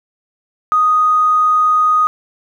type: tone with tanh clipping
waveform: triangle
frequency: 1244.5 Hz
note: D#6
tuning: in tune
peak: -9 dBFS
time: 0.72-2.07 s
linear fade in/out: 0 ms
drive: 3 dB
effects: none